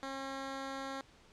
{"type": "tone", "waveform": "10% pulse", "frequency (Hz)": 270, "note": "C#4", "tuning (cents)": -45, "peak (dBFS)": -31, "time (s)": [0.03, 1.01], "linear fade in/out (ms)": 0, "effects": ["pink hiss -62 dBFS RMS until 1.32 s", "low-pass 6000 Hz 12 dB/octave"]}